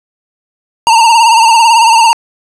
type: tone with vibrato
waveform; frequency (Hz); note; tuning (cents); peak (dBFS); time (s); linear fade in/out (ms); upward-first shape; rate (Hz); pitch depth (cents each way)
square; 913; A#5; -36; -4; 0.87-2.13; 0; sine; 18; 68
effects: resampled to 22050 Hz + 7-bit